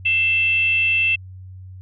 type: tone with frequency modulation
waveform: sine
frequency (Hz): 2669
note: E7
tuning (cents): +21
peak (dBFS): -15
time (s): 0.05-1.16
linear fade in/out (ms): 10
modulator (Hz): 580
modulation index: 0.31
effects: added 93 Hz sine -35 dBFS peak until 1.81 s